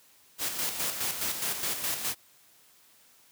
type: noise with tremolo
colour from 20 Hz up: white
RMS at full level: -30 dBFS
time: 0.38-2.15 s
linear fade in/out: 50 ms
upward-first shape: square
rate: 4.8 Hz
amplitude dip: 50%
effects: white hiss -60 dBFS RMS until 3.31 s + high-pass 80 Hz 12 dB/octave